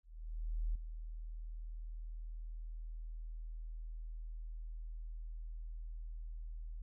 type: tone with ADSR envelope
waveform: sine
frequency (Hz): 40.05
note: E1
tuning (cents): -49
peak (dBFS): -32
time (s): 0.03-6.82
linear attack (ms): 720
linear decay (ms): 7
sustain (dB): -10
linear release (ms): 4
effects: none